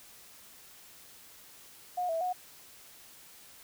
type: tone with pitch steps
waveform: sine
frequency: 720 / 655 / 729 Hz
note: F#5 / E5 / F#5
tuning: -47 / -11 / -26 cents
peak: -29 dBFS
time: 1.97-2.33 s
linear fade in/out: 10 ms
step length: 120 ms
effects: white hiss -54 dBFS RMS until 3.63 s